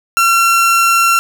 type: tone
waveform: 30% pulse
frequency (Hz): 1362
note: F6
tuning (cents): -44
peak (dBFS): -6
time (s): 0.17-1.19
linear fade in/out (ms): 0
effects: none